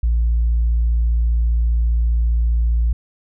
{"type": "tone", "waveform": "sine", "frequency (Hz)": 57.5, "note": "A#1", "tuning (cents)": -23, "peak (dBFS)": -12, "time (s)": [0.03, 2.93], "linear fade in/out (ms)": 5, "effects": ["tanh soft clip ceiling -11 dBFS"]}